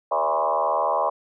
sine tone with frequency modulation, 819 Hz, G#5, 24 cents flat, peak -19 dBFS, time 0.11-1.1 s, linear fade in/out 10 ms, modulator 77.5 Hz, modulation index 3.8, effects none

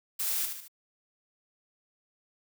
blue noise with echo, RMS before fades -31 dBFS, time 0.19-0.46 s, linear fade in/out 10 ms, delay 74 ms, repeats 3, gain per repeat -6 dB, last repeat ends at 0.682 s, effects none

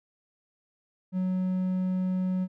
triangle tone, 185 Hz, F#3, in tune, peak -23 dBFS, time 1.12-2.48 s, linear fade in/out 50 ms, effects none

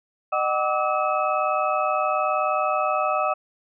sine tone cluster, 612 / 753 / 1165 / 1284 / 2581 Hz, D#5 / F#5 / D6 / E6 / E7, -29 / +30 / -14 / -46 / -37 cents, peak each -25 / -26 / -28 / -25 / -33 dBFS, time 0.32-3.34 s, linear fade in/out 10 ms, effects none

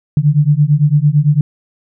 sine beating tone pair, 143.4 / 152.3 Hz, D3 / D#3, -41 / -37 cents, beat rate 8.9 Hz, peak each -11 dBFS, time 0.17-1.41 s, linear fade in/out 2 ms, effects none

